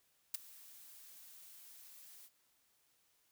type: noise with ADSR envelope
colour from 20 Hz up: blue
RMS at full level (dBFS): -34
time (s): 0.34-2.3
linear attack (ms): 7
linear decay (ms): 12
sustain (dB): -23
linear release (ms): 51
effects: white hiss -75 dBFS RMS until 3.31 s